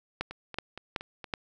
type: two click trains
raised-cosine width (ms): 0.3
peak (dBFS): -14 / -24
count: 4 / 5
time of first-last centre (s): 0.21-1.338 / 0.31-1.242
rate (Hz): 2.66 / 4.29
effects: none